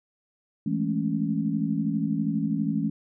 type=chord; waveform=sine; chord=A major seventh; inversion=second; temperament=equal; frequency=164.81 / 207.7 / 220 / 277.2 Hz; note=E3 / G#3 / A3 / C#4; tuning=0 / 0 / 0 / 0 cents; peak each=-29 dBFS; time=0.66-2.9 s; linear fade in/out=5 ms; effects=none